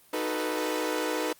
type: chord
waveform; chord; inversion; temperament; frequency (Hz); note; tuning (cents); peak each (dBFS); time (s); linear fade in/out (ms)
sawtooth; B dominant seventh; first; equal; 311.1 / 370 / 440 / 493.9; D#4 / F#4 / A4 / B4; 0 / 0 / 0 / 0; -28 / -33 / -30 / -28; 0.13-1.33; 5
effects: white hiss -58 dBFS RMS until 1.39 s + Opus 32 kbps